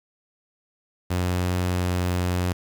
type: tone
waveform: sawtooth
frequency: 89.9 Hz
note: F#2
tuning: 49 cents flat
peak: -18 dBFS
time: 1.1-2.53 s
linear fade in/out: 10 ms
effects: 8-bit